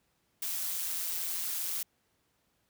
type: noise with amplitude modulation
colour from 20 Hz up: blue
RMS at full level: -32 dBFS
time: 0.42-1.83 s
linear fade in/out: 5 ms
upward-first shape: sine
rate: 173 Hz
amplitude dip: 55%
effects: pink hiss -74 dBFS RMS until 2.69 s + high-pass 60 Hz 12 dB/octave